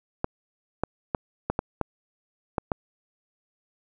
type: clicks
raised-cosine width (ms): 1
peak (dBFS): -10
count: 8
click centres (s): 0.244 / 0.836 / 1.148 / 1.5 / 1.591 / 1.813 / 2.582 / 2.718
effects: none